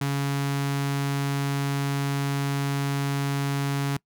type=tone with notch filter; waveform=sawtooth; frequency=140 Hz; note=C#3; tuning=18 cents sharp; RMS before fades=-26 dBFS; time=0.01-3.97 s; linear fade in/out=5 ms; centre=530 Hz; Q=1.9; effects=noise-tail reverb RT60 0.1 s tail -24 dB re dry